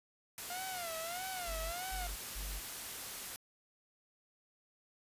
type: noise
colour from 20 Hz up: white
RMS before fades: -44 dBFS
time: 0.38-3.36 s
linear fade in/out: 0 ms
type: tone with vibrato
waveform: sawtooth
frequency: 700 Hz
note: F5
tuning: 4 cents sharp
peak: -37 dBFS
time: 0.5-2.07 s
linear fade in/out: 2 ms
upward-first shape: sine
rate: 1.6 Hz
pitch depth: 140 cents each way
type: tone bursts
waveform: triangle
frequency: 48.1 Hz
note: G1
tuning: 32 cents flat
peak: -38 dBFS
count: 3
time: 1.47-2.6 s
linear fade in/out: 20 ms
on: 250 ms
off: 190 ms
effects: resampled to 32000 Hz